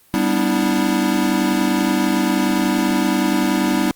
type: chord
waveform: square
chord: E minor seventh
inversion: first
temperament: equal with one note detuned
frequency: 196 / 246.9 / 293.7 / 324.2 Hz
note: G3 / B3 / D4 / E4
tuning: 0 / 0 / 0 / -29 cents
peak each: -22 dBFS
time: 0.14-3.91 s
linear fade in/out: 0 ms
effects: white hiss -53 dBFS RMS until 3.95 s + Opus 32 kbps